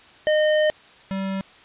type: tone pair in turn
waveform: square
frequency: 613 / 193.08 Hz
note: D#5 / G3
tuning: -26 / -26 cents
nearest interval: octave + minor sixth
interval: 2000 cents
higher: first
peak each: -17 / -25 dBFS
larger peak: first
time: 0.27-0.7 / 1.11-1.41 s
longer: first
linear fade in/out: 0 ms
effects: white hiss -49 dBFS RMS until 1.64 s + resampled to 8000 Hz